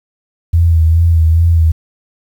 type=tone with vibrato; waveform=sine; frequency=82.41 Hz; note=E2; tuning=in tune; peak=-6 dBFS; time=0.53-1.72 s; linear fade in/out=10 ms; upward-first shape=sine; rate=2.4 Hz; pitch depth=45 cents each way; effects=7-bit